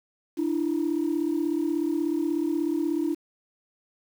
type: tone pair together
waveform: sine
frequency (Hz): 298 / 334.5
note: D4 / E4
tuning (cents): +25 / +25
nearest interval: major second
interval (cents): 200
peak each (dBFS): -25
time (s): 0.37-3.15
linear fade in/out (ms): 20
effects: tanh soft clip ceiling -18 dBFS + 8-bit